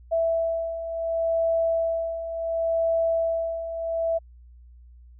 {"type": "beating tone pair", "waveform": "sine", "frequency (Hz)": [660, 660.7], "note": ["E5", "E5"], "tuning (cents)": [2, 4], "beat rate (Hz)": 0.7, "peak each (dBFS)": [-29, -23], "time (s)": [0.11, 4.19], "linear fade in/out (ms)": 20, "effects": ["added 60 Hz sine -46 dBFS peak until 5.19 s"]}